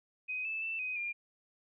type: tone with pitch steps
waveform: sine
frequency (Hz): 2510 / 2627 / 2661 / 2510 / 2403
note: D#7 / E7 / E7 / D#7 / D7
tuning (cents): +15 / -7 / +16 / +15 / +39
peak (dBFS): -34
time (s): 0.28-1.13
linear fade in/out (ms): 20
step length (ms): 170
effects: none